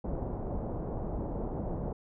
pink low-pass noise, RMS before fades -35 dBFS, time 0.04-1.93 s, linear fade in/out 5 ms, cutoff 770 Hz, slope 24 dB/octave, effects none

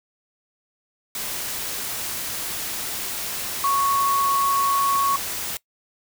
sine tone in noise, 1108.7 Hz, C#6, in tune, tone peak -18 dBFS, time 3.64-5.16 s, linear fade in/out 2 ms, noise white, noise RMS -29 dBFS, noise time 1.15-5.57 s, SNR +8 dB, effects noise-tail reverb RT60 0.1 s tail -21 dB re dry

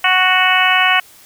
harmonic tone, 370 Hz, F#4, in tune, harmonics 2 / 3 / 4 / 5 / 6 / 7 / 8, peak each -18 / -18 / -18 / -18 / -18 / -18 / -18 dBFS, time 0.04-1 s, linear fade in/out 5 ms, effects white hiss -44 dBFS RMS until 1.25 s

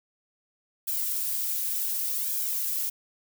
violet noise with flanger, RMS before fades -29 dBFS, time 0.87-2.9 s, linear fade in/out 10 ms, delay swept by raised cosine 1.2 to 3.9 ms, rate 0.68 Hz, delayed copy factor +0.9, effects none

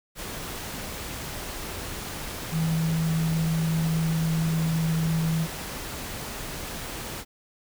sine tone in noise, 161.9 Hz, E3, 31 cents flat, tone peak -22 dBFS, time 2.51-5.48 s, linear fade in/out 50 ms, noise pink, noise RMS -35 dBFS, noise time 0.15-7.25 s, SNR +10 dB, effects none

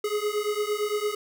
square beating tone pair, 414.6 / 423.4 Hz, G#4 / G#4, -3 / +33 cents, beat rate 8.8 Hz, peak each -29 dBFS, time 0.04-1.15 s, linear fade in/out 5 ms, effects none

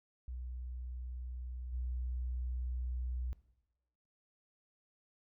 sine tone with level steps, 62 Hz, B1, 7 cents sharp, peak -40 / -35 dBFS, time 0.28-3.33 s, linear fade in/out 0 ms, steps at 1.72 s, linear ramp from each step 20 ms, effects noise-tail reverb RT60 0.9 s tail -18 dB re dry

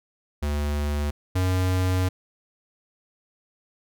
square tone pair in turn, 73.3 / 92.35 Hz, D2 / F#2, -3 / -3 cents, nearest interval major third, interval 400 cents, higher second, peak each -24 / -21 dBFS, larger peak second, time 0.42-1.11 / 1.35-2.09 s, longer second, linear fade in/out 10 ms, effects none

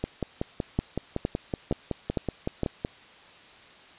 two click trains, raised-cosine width 2 ms, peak -12 / -14 dBFS, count 5 / 16, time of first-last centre 0.79-2.633 / 0.04-2.849 s, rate 2.17 / 5.34 Hz, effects white hiss -51 dBFS RMS until 3.98 s + resampled to 8000 Hz

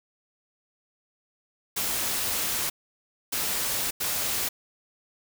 white noise bursts at uneven times, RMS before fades -28 dBFS, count 3, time 1.76-2.7 / 3.32-3.91 / 4-4.49 s, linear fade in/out 10 ms, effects none

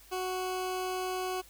20% pulse tone, 370 Hz, F#4, in tune, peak -27 dBFS, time 0.11-1.42 s, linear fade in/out 20 ms, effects added 50 Hz sine -59 dBFS peak until 1.49 s + white hiss -57 dBFS RMS until 1.49 s

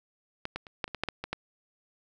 clicks, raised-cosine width 0.3 ms, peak -17 / -18 / -30 / -13 / -29 / -19 / -12 / -15 / -19 / -15 dBFS, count 10, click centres 0.454 / 0.56 / 0.668 / 0.842 / 0.879 / 0.947 / 1.036 / 1.087 / 1.24 / 1.33 s, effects none

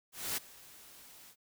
white noise with ADSR envelope, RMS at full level -34 dBFS, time 0.12-1.36 s, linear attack 250 ms, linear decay 16 ms, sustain -21 dB, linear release 69 ms, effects none

